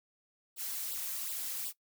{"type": "noise with flanger", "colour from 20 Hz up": "blue", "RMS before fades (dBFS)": -38, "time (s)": [0.56, 1.73], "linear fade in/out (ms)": 50, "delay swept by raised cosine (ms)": [0.23, 3.83], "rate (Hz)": 2.7, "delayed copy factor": 1, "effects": ["noise-tail reverb RT60 0.1 s tail -19 dB re dry"]}